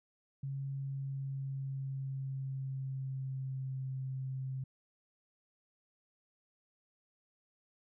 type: tone with pitch glide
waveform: sine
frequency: 137 to 132.03 Hz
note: C#3 to C3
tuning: -20 to +16 cents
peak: -36 dBFS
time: 0.43-4.64 s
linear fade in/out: 5 ms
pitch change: -64 cents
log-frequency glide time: 0.73-3.89 s
effects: none